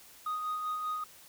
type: tone with tremolo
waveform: sine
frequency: 1244.5 Hz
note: D#6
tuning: in tune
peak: -28 dBFS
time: 0.26-1.04 s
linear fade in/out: 5 ms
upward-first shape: sine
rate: 5.1 Hz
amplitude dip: 45%
effects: tanh soft clip ceiling -30 dBFS + white hiss -55 dBFS RMS until 1.28 s